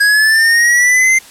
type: linear sweep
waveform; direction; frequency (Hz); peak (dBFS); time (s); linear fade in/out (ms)
square; up; 1643 to 2093; -8; 0-1.19; 10
effects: white hiss -38 dBFS RMS until 1.3 s + low-pass 11000 Hz 12 dB/octave